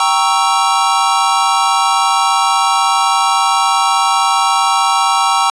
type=chord; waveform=square; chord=G diminished seventh; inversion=none; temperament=equal; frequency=784 / 932.3 / 1108.7 / 1318.5 Hz; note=G5 / Bb5 / Db6 / Fb6; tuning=0 / 0 / 0 / 0 cents; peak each=-17 dBFS; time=0-5.5 s; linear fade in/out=2 ms; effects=resampled to 22050 Hz